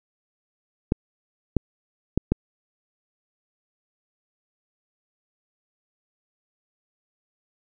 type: clicks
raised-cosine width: 3 ms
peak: -6 dBFS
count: 4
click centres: 0.921 / 1.567 / 2.176 / 2.32 s
effects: none